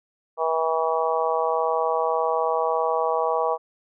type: harmonic tone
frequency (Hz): 161.7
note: E3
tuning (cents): -33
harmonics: 3 / 4 / 5 / 6 / 7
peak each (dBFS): -25 / -26 / -27 / -28 / -28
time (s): 0.37-3.58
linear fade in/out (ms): 50
effects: none